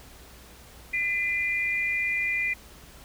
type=tone pair together; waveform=sine; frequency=2020 / 2402 Hz; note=B6 / D7; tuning=+39 / +38 cents; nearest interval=minor third; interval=299 cents; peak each=-27 dBFS; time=0.93-2.54 s; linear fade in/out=10 ms; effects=added 60 Hz sine -52 dBFS peak until 3.04 s + pink hiss -50 dBFS RMS until 3.04 s